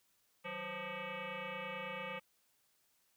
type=tone with frequency modulation; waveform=sine; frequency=858 Hz; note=A5; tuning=44 cents flat; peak=-40 dBFS; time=0.44-2.2 s; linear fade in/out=20 ms; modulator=349 Hz; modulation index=5.5; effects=white hiss -75 dBFS RMS until 3.16 s